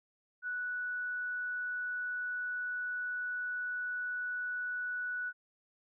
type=tone; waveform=sine; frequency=1477 Hz; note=F#6; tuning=3 cents flat; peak=-34 dBFS; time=0.42-5.33 s; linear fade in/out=50 ms; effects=none